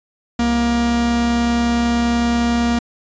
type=tone pair together; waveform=45% pulse; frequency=66.68 / 236.1 Hz; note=C2 / A#3; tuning=+33 / +22 cents; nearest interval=octave + minor seventh; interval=2189 cents; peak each=-25 / -15 dBFS; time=0.39-2.79 s; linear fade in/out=5 ms; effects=resampled to 16000 Hz